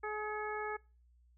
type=harmonic tone with a mistuned harmonic; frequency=424 Hz; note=G#4; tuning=36 cents sharp; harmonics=1 / 2 / 3 / 4 / 5; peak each=-40 / -42 / -43 / -44 / -48 dBFS; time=0.03-0.77 s; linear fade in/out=10 ms; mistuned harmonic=5; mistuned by=+54 cents; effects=noise-tail reverb RT60 0.4 s tail -26 dB re dry + added 60 Hz sine -63 dBFS peak until 1.37 s